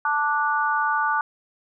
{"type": "chord", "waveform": "sine", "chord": "D major", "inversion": "second", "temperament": "just", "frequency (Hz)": [881, 1174.7, 1468.3], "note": ["A5", "D6", "F#6"], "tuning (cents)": [2, 0, -14], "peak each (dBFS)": -24, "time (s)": [0.05, 1.21], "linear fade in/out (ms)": 2, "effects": []}